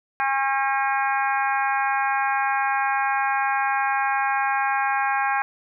harmonic tone with a mistuned harmonic, 271.6 Hz, C#4, 35 cents flat, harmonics 3 / 4 / 5 / 6 / 7 / 8 / 9, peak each -23 / -27 / -32 / -26 / -34 / -34 / -33 dBFS, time 0.2-5.42 s, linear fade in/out 0 ms, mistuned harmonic 6, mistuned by -18 cents, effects none

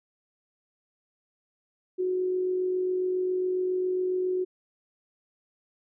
sine tone with amplitude modulation, 367.8 Hz, F#4, 10 cents flat, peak -23 dBFS, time 1.98-4.45 s, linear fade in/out 20 ms, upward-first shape sine, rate 47.3 Hz, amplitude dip 30%, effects none

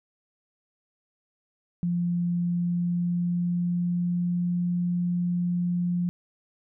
sine tone with pitch glide, 174.1 to 175.92 Hz, F3 to F3, -5 to +13 cents, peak -23 dBFS, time 1.83-6.09 s, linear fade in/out 0 ms, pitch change +18 cents, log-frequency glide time 2.36-4.6 s, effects none

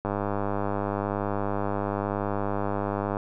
click train, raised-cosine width 1 ms, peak -14 dBFS, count 316, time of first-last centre 0.05-3.169 s, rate 101 Hz, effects none

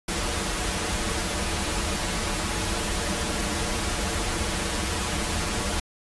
pink noise with comb filter, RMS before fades -27 dBFS, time 0.08-5.8 s, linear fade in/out 5 ms, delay 7.6 ms, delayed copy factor -0.8, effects resampled to 24000 Hz

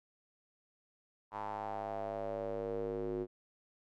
square tone with band-pass filter sweep, 51.91 Hz, G#1, in tune, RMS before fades -39 dBFS, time 1.31-3.27 s, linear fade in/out 50 ms, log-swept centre 950 to 370 Hz, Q 4.7, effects none

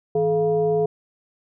sine tone with frequency modulation, 427.6 Hz, A4, 49 cents flat, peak -17 dBFS, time 0.15-0.86 s, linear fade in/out 5 ms, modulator 266 Hz, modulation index 0.67, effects none

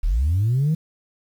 sine linear sweep, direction up, 32.7 to 163.8 Hz, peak -15 dBFS, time 0.03-0.75 s, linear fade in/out 10 ms, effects tanh soft clip ceiling -14 dBFS + 8-bit

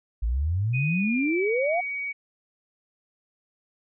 sine exponential sweep, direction up, 52.1 to 736 Hz, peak -22 dBFS, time 0.22-1.81 s, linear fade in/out 10 ms
sine tone with pitch glide, 2489 to 2256 Hz, D#7 to C#7, 0 to +30 cents, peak -28 dBFS, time 0.73-2.13 s, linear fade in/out 20 ms, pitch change -170 cents, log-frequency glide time 0.97-1.51 s
effects none

